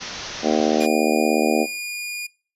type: low-pass noise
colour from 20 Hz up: white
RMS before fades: -33 dBFS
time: 0-0.87 s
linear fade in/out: 20 ms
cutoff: 6300 Hz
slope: 96 dB/octave
type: harmonic tone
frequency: 76.9 Hz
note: D#2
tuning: 20 cents flat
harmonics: 3 / 4 / 5 / 6 / 7 / 8 / 9 / 10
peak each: -22 / -23 / -24 / -25 / -25 / -26 / -27 / -27 dBFS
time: 0.42-1.67 s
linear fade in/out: 50 ms
type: tone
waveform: sawtooth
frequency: 2435 Hz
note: D#7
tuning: 38 cents flat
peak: -24 dBFS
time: 0.8-2.27 s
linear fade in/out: 10 ms
effects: noise-tail reverb RT60 0.4 s tail -23 dB re dry + resampled to 32000 Hz